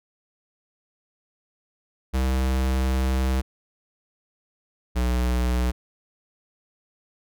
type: tone pair in turn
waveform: square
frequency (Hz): 65.1 / 61.52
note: C2 / B1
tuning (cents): -8 / -6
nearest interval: minor second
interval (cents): 98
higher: first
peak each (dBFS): -21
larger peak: neither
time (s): 2.13-3.42 / 4.95-5.72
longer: first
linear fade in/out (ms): 20
effects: none

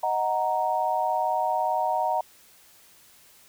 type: chord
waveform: sine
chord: D# minor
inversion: none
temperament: equal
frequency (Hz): 622.3 / 740 / 932.3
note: D#5 / F#5 / A#5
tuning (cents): 0 / 0 / 0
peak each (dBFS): -29 / -26 / -26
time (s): 0.03-2.21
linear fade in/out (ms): 5
effects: white hiss -55 dBFS RMS until 3.48 s

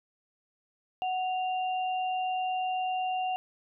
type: tone pair together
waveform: sine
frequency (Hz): 742 / 2784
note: F#5 / F7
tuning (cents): +5 / -6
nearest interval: octave + major seventh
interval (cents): 2289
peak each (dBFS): -28 / -39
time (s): 1.02-3.36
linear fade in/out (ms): 0
effects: none

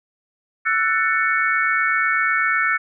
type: chord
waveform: sine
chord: F# minor seventh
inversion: third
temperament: just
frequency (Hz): 1332 / 1480 / 1776 / 2220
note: E6 / F#6 / A6 / C#7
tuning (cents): +18 / 0 / +16 / +2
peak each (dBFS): -22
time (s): 0.65-2.78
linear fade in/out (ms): 20
effects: none

